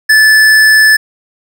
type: tone with tanh clipping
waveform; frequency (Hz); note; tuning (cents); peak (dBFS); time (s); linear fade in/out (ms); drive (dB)
sine; 1742; A6; -18; -5; 0.09-0.97; 10; 16
effects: none